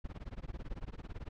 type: noise with tremolo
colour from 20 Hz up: brown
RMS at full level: -40 dBFS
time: 0.04-1.29 s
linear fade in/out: 10 ms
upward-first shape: sine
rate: 18 Hz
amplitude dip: 100%
effects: low-pass 4000 Hz 12 dB/octave